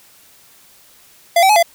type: tone with pitch steps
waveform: square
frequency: 683 / 768 / 848 / 680 Hz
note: F5 / G5 / G#5 / F5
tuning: -39 / -36 / +36 / -46 cents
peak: -9 dBFS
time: 1.36-1.628 s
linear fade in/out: 5 ms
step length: 67 ms
effects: white hiss -48 dBFS RMS until 1.74 s